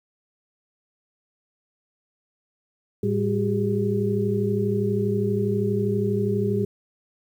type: tone cluster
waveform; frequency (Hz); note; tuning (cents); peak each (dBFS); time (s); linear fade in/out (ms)
sine; 110.1 / 199 / 376.7 / 409.1; A2 / G3 / F#4 / G#4; +2 / +26 / +31 / -26; -26 / -25 / -29 / -25; 3.03-6.65; 5
effects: 9-bit